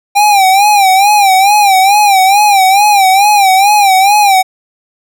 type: tone with vibrato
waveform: square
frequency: 795 Hz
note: G5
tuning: 24 cents sharp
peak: -5 dBFS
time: 0.15-4.43 s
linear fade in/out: 20 ms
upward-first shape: sine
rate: 2.3 Hz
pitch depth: 100 cents each way
effects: none